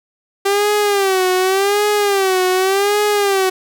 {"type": "tone with vibrato", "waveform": "sawtooth", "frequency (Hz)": 391.9, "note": "G4", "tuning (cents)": 0, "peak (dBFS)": -9, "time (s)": [0.45, 3.5], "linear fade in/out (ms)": 10, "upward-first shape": "sine", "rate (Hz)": 0.87, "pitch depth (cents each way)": 110, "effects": []}